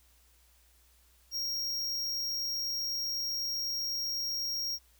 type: tone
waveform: square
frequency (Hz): 5588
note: F8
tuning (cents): 0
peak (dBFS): -32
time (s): 1.31-4.79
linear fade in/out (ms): 50
effects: added 60 Hz sine -64 dBFS peak until 4.99 s + white hiss -66 dBFS RMS until 4.99 s